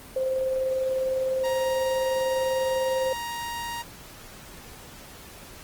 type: tone with tremolo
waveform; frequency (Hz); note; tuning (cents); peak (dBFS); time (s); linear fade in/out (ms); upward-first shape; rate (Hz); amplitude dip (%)
sine; 523.3; C5; 0; -22; 0.16-3.13; 5; square; 20; 25
type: tone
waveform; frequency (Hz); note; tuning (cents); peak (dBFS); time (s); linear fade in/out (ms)
sawtooth; 940; A#5; +14; -27; 1.43-3.83; 20
effects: pink hiss -45 dBFS RMS until 5.63 s + Opus 24 kbps